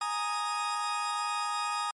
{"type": "chord", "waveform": "40% pulse", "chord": "Ab suspended second", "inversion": "none", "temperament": "equal", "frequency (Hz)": [830.6, 932.3, 1244.5], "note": ["Ab5", "Bb5", "Eb6"], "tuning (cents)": [0, 0, 0], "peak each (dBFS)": [-35, -36, -31], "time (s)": [0.01, 1.91], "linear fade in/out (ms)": 5, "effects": ["MP3 48 kbps"]}